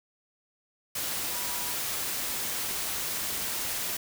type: tone in noise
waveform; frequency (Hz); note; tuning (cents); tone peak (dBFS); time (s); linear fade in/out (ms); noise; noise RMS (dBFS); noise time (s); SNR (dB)
sine; 970; B5; -31; -43; 1.31-1.74; 5; white; -32; 0.95-3.97; -14
effects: none